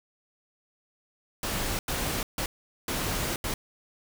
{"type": "noise bursts at uneven times", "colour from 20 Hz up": "pink", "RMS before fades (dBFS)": -30, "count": 5, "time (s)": [[1.43, 1.79], [1.88, 2.23], [2.38, 2.46], [2.88, 3.36], [3.44, 3.54]], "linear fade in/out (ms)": 2, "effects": []}